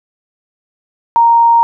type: tone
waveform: sine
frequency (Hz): 931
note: A#5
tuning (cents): -2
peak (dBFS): -5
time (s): 1.16-1.63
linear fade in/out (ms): 0
effects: none